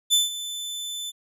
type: tone with ADSR envelope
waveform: sawtooth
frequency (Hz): 3520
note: A7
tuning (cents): 0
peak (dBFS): -12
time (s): 0.1-1.12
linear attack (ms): 33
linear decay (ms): 160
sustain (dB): -15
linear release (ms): 30
effects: resampled to 32000 Hz